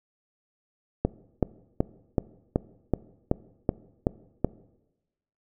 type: click train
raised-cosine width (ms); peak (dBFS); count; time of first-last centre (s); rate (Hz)
2; -8; 10; 1.05-4.446; 2.65
effects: noise-tail reverb RT60 1.0 s tail -20 dB re dry